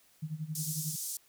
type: tone with tremolo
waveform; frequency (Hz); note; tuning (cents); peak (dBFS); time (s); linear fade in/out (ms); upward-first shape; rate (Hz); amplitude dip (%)
sine; 155.56; D#3; 0; -32; 0.22-0.96; 10; sine; 11; 85
type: band-pass noise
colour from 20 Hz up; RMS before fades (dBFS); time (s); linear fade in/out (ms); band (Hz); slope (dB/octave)
pink; -38; 0.55-1.17; 2; 5900 to 15000; 24
effects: white hiss -65 dBFS RMS until 1.28 s

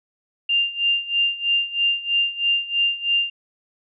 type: tone with tremolo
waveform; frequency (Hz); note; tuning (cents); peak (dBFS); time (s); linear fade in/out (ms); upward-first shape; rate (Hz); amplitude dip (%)
sine; 2794; F7; 0; -15; 0.49-3.3; 5; sine; 3.1; 85
effects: none

